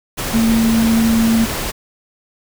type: tone in noise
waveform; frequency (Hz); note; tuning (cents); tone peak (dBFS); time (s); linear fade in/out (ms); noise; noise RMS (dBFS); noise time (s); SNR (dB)
sine; 226.5; A#3; -50; -11; 0.33-1.46; 20; pink; -22; 0.17-1.72; +8
effects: none